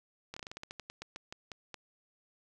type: slowing click train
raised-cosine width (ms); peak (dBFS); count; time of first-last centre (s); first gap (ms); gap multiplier
0.2; -25; 16; 0.34-1.743; 25; 1.17
effects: none